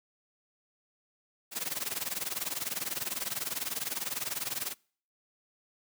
white noise with tremolo, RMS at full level -31 dBFS, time 1.51-4.75 s, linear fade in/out 50 ms, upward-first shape triangle, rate 20 Hz, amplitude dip 95%, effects noise-tail reverb RT60 0.5 s tail -26 dB re dry + high-pass 100 Hz 12 dB/octave

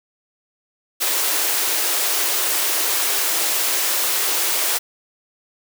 white high-pass noise, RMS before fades -20 dBFS, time 1-4.79 s, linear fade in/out 20 ms, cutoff 300 Hz, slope 96 dB/octave, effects none

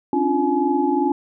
sine tone cluster, 272.4 / 294.8 / 349.7 / 848 Hz, C#4 / D4 / F4 / G#5, -30 / +7 / +2 / +36 cents, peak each -22 dBFS, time 0.13-1.12 s, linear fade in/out 2 ms, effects none

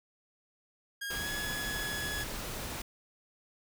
sawtooth tone with pitch glide, 1628 to 1688.3 Hz, G#6 to G#6, -35 to +28 cents, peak -32 dBFS, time 1.01-2.24 s, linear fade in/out 10 ms, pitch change +63 cents, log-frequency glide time 1.12-1.29 s
pink noise, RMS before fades -39 dBFS, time 1.1-2.82 s, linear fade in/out 5 ms
effects none

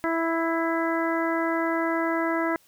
harmonic tone with a mistuned harmonic, 329.6 Hz, E4, in tune, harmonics 1 / 2 / 3 / 4 / 5 / 6, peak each -26 / -29 / -31 / -32 / -33 / -34 dBFS, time 0.04-2.56 s, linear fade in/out 0 ms, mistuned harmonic 6, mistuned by +22 cents, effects white hiss -60 dBFS RMS until 2.67 s

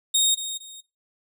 25% pulse tone with echo, 3715 Hz, A#7, 7 cents flat, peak -13 dBFS, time 0.14-0.35 s, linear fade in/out 10 ms, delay 230 ms, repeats 2, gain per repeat -11 dB, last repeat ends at 0.81 s, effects noise-tail reverb RT60 0.2 s tail -18 dB re dry

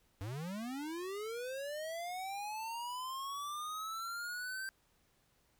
square linear sweep, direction up, 91.8 to 1568 Hz, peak -40 dBFS, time 0.21-4.69 s, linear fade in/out 0 ms, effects pink hiss -73 dBFS RMS until 5.59 s

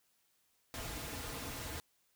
pink noise with comb filter, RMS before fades -43 dBFS, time 0.74-1.8 s, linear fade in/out 0 ms, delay 5.3 ms, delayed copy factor -0.55, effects white hiss -75 dBFS RMS until 2.15 s

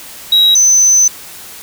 sine tone pair in turn, 3842 / 6099 Hz, B7 / G8, -48 / -48 cents, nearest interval minor sixth, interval 800 cents, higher second, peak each -3 dBFS, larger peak neither, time 0.32-0.55 / 0.55-1.08 s, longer second, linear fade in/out 5 ms, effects tanh soft clip ceiling -4 dBFS + white hiss -32 dBFS RMS until 1.62 s

